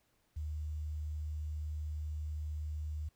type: tone with quantisation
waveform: sine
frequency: 76.3 Hz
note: D#2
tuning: 33 cents flat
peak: -36 dBFS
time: 0.36-3.09 s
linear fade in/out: 10 ms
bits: 11
effects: pink hiss -75 dBFS RMS until 3.15 s